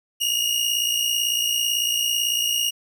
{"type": "tone pair together", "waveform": "sawtooth", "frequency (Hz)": [2833, 2891], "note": ["F7", "F#7"], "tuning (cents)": [24, -41], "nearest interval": "unison", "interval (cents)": 35, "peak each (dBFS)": -20, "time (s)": [0.2, 2.71], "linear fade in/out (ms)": 20, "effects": []}